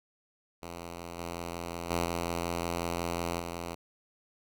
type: tone with level steps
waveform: 5% pulse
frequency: 85.5 Hz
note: F2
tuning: 36 cents flat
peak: -29 / -25 / -17 / -20 / -25 dBFS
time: 0.62-3.75 s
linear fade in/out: 10 ms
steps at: 1.18 / 1.9 / 2.05 / 3.39 s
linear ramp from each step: 10 ms
effects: none

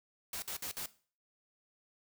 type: noise bursts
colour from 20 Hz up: white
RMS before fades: -40 dBFS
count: 4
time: 0.33-0.86 s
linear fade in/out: 2 ms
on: 92 ms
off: 54 ms
effects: noise-tail reverb RT60 0.4 s tail -17 dB re dry

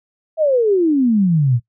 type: exponential sweep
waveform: sine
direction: down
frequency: 659.3 to 113.4 Hz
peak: -11 dBFS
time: 0.37-1.6 s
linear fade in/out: 50 ms
effects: noise-tail reverb RT60 0.1 s tail -18 dB re dry

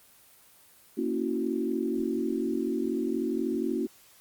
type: chord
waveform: sine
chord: F# dominant seventh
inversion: first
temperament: equal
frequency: 233.1 / 277.2 / 329.6 / 370 Hz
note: A#3 / C#4 / E4 / F#4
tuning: 0 / 0 / 0 / 0 cents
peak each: -32 dBFS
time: 0.97-3.87 s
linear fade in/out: 10 ms
effects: white hiss -57 dBFS RMS until 4.2 s + Opus 24 kbps

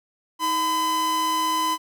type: tone pair together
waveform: 45% pulse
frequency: 318.1 / 1010 Hz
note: D#4 / B5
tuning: +38 / +39 cents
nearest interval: octave + minor sixth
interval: 2001 cents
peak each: -32 / -21 dBFS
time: 0.39-1.78 s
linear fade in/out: 50 ms
effects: 10-bit

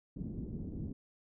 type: low-pass noise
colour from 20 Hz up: white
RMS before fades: -41 dBFS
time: 0.16-0.93 s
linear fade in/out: 5 ms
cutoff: 270 Hz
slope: 24 dB/octave
effects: none

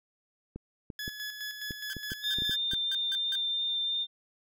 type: clicks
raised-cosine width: 3 ms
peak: -26 dBFS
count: 10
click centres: 0.56 / 0.902 / 1.079 / 1.708 / 1.967 / 2.119 / 2.386 / 2.421 / 2.495 / 2.735 s
type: tone with tremolo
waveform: 20% pulse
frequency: 1700 Hz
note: G#6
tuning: 40 cents sharp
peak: -30 dBFS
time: 0.99-2.56 s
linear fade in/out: 2 ms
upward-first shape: square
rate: 4.8 Hz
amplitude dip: 50%
type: tone bursts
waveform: sawtooth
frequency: 1568 Hz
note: G6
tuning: in tune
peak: -34 dBFS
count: 8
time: 1.9-3.354 s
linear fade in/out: 0 ms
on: 33 ms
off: 170 ms
type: tone with vibrato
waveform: sine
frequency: 3600 Hz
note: A7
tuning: 39 cents sharp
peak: -28 dBFS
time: 2.22-4.07 s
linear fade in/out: 50 ms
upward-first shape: triangle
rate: 3 Hz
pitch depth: 10 cents each way
effects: none

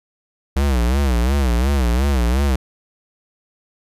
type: tone with vibrato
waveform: square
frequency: 64.4 Hz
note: C2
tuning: 27 cents flat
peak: -15 dBFS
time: 0.56-2.56 s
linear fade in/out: 5 ms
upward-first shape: sine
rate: 2.8 Hz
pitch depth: 180 cents each way
effects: resampled to 32000 Hz

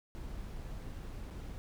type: noise with dropouts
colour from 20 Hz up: brown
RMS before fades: -43 dBFS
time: 0.15-1.58 s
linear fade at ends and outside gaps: 0 ms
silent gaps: 1.303-1.308 s
effects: none

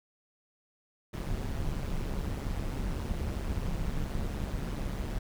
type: noise with amplitude modulation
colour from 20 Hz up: brown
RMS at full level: -30 dBFS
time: 1.13-5.19 s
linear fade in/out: 10 ms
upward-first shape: sine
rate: 140 Hz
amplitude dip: 70%
effects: none

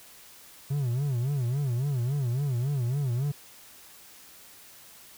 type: tone with vibrato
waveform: triangle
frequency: 131.1 Hz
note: C3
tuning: 4 cents sharp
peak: -23 dBFS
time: 0.7-3.32 s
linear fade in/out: 10 ms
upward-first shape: sine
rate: 3.6 Hz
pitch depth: 190 cents each way
effects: white hiss -51 dBFS RMS until 5.17 s

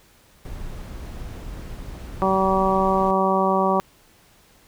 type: noise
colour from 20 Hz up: brown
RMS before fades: -34 dBFS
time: 0.45-3.11 s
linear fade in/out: 2 ms
type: harmonic tone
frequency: 191.1 Hz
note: G3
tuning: 44 cents flat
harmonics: 1 / 2 / 3 / 4 / 5 / 6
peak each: -24 / -24 / -24 / -24 / -24 / -24 dBFS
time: 2.22-3.8 s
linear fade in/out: 0 ms
effects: pink hiss -55 dBFS RMS until 4.67 s

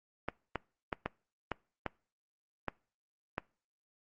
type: clicks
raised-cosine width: 0.5 ms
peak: -18 dBFS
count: 8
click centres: 0.286 / 0.557 / 0.928 / 1.06 / 1.517 / 1.863 / 2.683 / 3.381 s
effects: noise-tail reverb RT60 0.4 s tail -25 dB re dry + Opus 32 kbps

